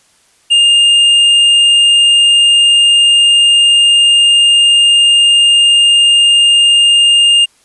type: tone with hard clipping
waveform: sine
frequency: 2817 Hz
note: F7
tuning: 14 cents sharp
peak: -6 dBFS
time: 0.5-7.46 s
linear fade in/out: 20 ms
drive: 5 dB
effects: white hiss -51 dBFS RMS until 7.64 s + resampled to 24000 Hz